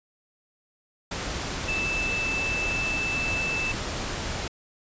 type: tone in noise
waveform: sine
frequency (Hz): 2637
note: E7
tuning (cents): 0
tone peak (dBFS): -26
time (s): 1.68-3.72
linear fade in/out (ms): 5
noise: pink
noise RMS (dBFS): -31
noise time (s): 1.11-4.48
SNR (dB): +2
effects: resampled to 16000 Hz